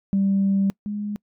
sine tone pair in turn, 196 / 207.2 Hz, G3 / G#3, 0 / -4 cents, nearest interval minor second, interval 96 cents, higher second, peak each -16 / -25 dBFS, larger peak first, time 0.13-0.7 / 0.86-1.16 s, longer first, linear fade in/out 0 ms, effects noise-tail reverb RT60 0.1 s tail -26 dB re dry + tanh soft clip ceiling -13 dBFS

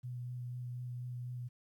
sine tone with vibrato, 123.47 Hz, B2, in tune, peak -39 dBFS, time 0.03-1.49 s, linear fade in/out 20 ms, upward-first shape sine, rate 4.1 Hz, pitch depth 14 cents each way, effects 12-bit

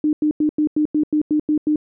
sine tone bursts, 302.8 Hz, D#4, 47 cents flat, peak -14 dBFS, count 10, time 0.04-1.759 s, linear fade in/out 2 ms, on 90 ms, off 91 ms, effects none

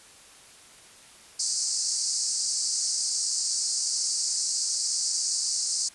pink band-pass noise, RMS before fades -28 dBFS, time 1.39-5.89 s, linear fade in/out 10 ms, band 4500 to 9000 Hz, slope 96 dB/octave, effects white hiss -51 dBFS RMS until 5.94 s + resampled to 24000 Hz

